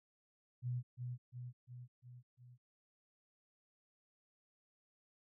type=tone with echo; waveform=sine; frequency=123.47 Hz; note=B2; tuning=in tune; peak=-36 dBFS; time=0.62-0.83 s; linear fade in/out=50 ms; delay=350 ms; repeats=5; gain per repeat=-4 dB; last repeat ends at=2.58 s; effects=none